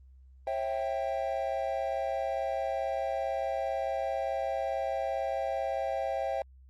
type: chord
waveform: triangle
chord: C# diminished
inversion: none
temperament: equal with one note detuned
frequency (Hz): 541.4 / 659.3 / 784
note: C#5 / E5 / G5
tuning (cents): -41 / 0 / 0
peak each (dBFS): -32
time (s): 0.47-6.42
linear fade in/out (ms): 2
effects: added 65 Hz sine -52 dBFS peak until 6.69 s + Opus 32 kbps